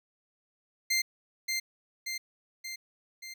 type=tone with echo; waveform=20% pulse; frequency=2093 Hz; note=C7; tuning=in tune; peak=-20 dBFS; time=0.9-1.02 s; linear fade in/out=10 ms; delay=580 ms; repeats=4; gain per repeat=-4 dB; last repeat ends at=3.34 s; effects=none